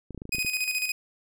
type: clicks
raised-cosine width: 3 ms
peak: -25 dBFS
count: 9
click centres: 0.107 / 0.147 / 0.177 / 0.219 / 0.254 / 0.293 / 0.348 / 0.384 / 0.448 s
type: tone with tremolo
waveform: sawtooth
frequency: 2502 Hz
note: D#7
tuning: 9 cents sharp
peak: -21 dBFS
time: 0.32-0.92 s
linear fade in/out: 5 ms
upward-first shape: square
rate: 14 Hz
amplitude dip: 55%
effects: none